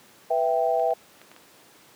sine chord, E minor, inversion second, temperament equal, 493.9 / 659.3 / 784 Hz, B4 / E5 / G5, 0 / 0 / 0 cents, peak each -26 / -23 / -25 dBFS, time 0.3-0.94 s, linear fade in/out 10 ms
clicks, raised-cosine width 0.3 ms, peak -31 dBFS, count 5, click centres 0.797 / 0.907 / 1.216 / 1.316 / 1.364 s
effects pink hiss -53 dBFS RMS until 1.95 s + high-pass 200 Hz 12 dB/octave

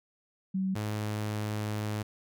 sine / sawtooth tone pair in turn, 190 / 106.08 Hz, F#3 / G#2, +46 / +37 cents, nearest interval minor seventh, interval 1009 cents, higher first, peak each -27 dBFS, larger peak neither, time 0.54-0.75 / 0.75-2.03 s, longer second, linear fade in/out 10 ms, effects none

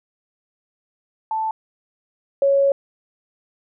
sine tone pair in turn, 880 / 554.4 Hz, A5 / C#5, 0 / 0 cents, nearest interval minor sixth, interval 800 cents, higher first, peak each -20 / -13 dBFS, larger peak second, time 1.31-1.51 / 2.42-2.72 s, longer second, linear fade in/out 2 ms, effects none

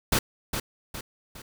pink noise with echo, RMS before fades -22 dBFS, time 0.12-0.19 s, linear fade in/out 5 ms, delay 410 ms, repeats 3, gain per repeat -7 dB, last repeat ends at 1.42 s, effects none

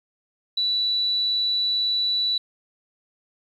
sine tone, 3951 Hz, B7, in tune, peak -20 dBFS, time 0.57-2.38 s, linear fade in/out 5 ms, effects 9-bit

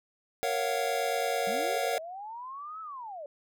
square chord, Gb major seventh, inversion first, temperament equal with one note detuned, 466.2 / 554.4 / 690.8 / 740 Hz, Bb4 / Db5 / F5 / Gb5, 0 / 0 / -19 / 0 cents, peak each -34 dBFS, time 0.43-1.98 s, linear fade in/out 0 ms
sine linear two-way sweep, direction up then down, 181.6 to 1318.5 to 553 Hz, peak -38 dBFS, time 1.47-3.26 s, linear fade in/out 2 ms, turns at 2.81 s
effects none

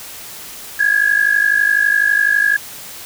sine tone pair together, 1640 / 1692 Hz, G#6 / G#6, -22 / +32 cents, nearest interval minor second, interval 54 cents, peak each -14 dBFS, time 0.79-2.57 s, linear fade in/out 10 ms, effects white hiss -33 dBFS RMS until 3.05 s

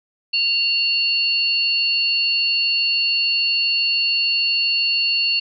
sine tone pair together, 2774 / 4413 Hz, F7 / C#8, -12 / -9 cents, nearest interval minor sixth, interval 803 cents, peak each -19 dBFS, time 0.33-5.4 s, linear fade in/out 10 ms, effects none

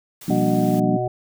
white noise, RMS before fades -40 dBFS, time 0.21-0.8 s, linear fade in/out 5 ms
sine chord, G minor seventh, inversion third, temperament just, 176.4 / 196 / 235.2 / 294 Hz, F3 / G3 / Bb3 / D4, +18 / 0 / +16 / +2 cents, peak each -23 dBFS, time 0.28-0.97 s, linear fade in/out 5 ms
harmonic tone, 123.47 Hz, B2, in tune, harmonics 1 / 3 / 5 / 6, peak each -26 / -26 / -26 / -26 dBFS, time 0.3-1.08 s, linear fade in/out 5 ms
effects none

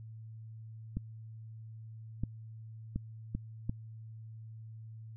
clicks, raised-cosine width 5 ms, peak -21 dBFS, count 5, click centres 0.97 / 2.236 / 2.96 / 3.35 / 3.695 s, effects added 111 Hz sine -45 dBFS peak until 5.16 s

